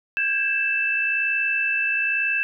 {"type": "tone cluster", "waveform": "sine", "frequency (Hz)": [1593, 1654, 2644], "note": ["G6", "G#6", "E7"], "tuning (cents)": [27, -8, 5], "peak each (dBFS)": [-28, -28, -21], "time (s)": [0.17, 2.43], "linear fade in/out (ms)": 0, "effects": []}